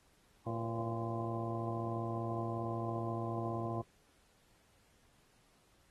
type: harmonic tone with a mistuned harmonic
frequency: 114.7 Hz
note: A#2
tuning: 28 cents flat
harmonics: 1 / 2 / 3 / 4 / 5 / 6 / 7 / 9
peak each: -39 / -44 / -42 / -49 / -48 / -44 / -50 / -46 dBFS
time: 0.46-3.82 s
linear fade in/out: 10 ms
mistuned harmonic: 4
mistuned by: +79 cents
effects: pink hiss -70 dBFS RMS until 5.9 s + AAC 32 kbps